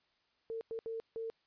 sine tone bursts at uneven times, 452.1 Hz, A4, 47 cents sharp, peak -37 dBFS, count 4, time 0.5-0.61 / 0.71-0.79 / 0.86-1 / 1.16-1.3 s, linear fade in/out 0 ms, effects white hiss -75 dBFS RMS until 1.46 s + resampled to 11025 Hz

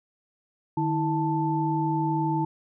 sine tone cluster, 152 / 324.2 / 881 Hz, D#3 / E4 / A5, -40 / -29 / +2 cents, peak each -27 dBFS, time 0.77-2.45 s, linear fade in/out 5 ms, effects none

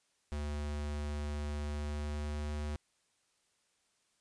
square tone with pitch glide, 73.7 to 74.47 Hz, D2 to D2, +7 to +25 cents, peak -36 dBFS, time 0.32-2.76 s, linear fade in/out 0 ms, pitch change +18 cents, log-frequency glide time 1.64-2.51 s, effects white hiss -75 dBFS RMS until 4.2 s + resampled to 22050 Hz

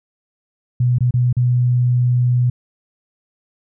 sine tone with dropouts, 123.47 Hz, B2, in tune, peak -12 dBFS, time 0.8-2.5 s, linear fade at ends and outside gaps 5 ms, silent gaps 0.985-1.006 / 1.109-1.139 / 1.328-1.367 s, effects none

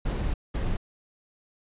brown noise bursts at uneven times, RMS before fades -27 dBFS, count 2, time 0.05-0.34 / 0.54-0.77 s, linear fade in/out 10 ms, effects resampled to 8000 Hz

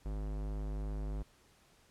square tone with low-pass filter, 51.4 Hz, G#1, 17 cents flat, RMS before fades -38 dBFS, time 0.05-1.23 s, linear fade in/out 10 ms, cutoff 890 Hz, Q 0.56, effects pink hiss -66 dBFS RMS until 1.9 s + low-pass 11000 Hz 12 dB/octave

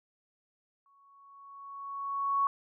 sine tone with exponential growth, 1112 Hz, C#6, 5 cents sharp, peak -23 dBFS, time 0.86-2.47 s, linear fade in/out 1 ms, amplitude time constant 350 ms, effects none

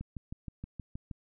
click train, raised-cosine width 5 ms, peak -27 dBFS, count 8, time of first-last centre 0.01-1.112 s, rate 6.35 Hz, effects none

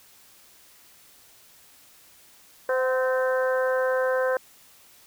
harmonic tone with a mistuned harmonic, 258.3 Hz, C4, 22 cents flat, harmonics 2 / 3 / 4 / 5 / 6 / 7, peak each -22 / -36 / -32 / -37 / -30 / -39 dBFS, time 2.69-4.37 s, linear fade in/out 2 ms, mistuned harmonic 3, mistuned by -37 cents, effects white hiss -54 dBFS RMS until 5.06 s

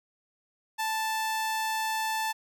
sawtooth tone, 880 Hz, A5, in tune, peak -24 dBFS, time 0.78-2.33 s, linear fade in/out 20 ms, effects none

